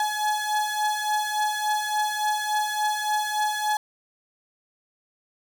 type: beating tone pair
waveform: 35% pulse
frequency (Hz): 846 / 849.5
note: G#5 / G#5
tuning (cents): +32 / +39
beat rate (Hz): 3.5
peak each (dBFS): -23 / -27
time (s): 0-3.77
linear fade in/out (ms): 2
effects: none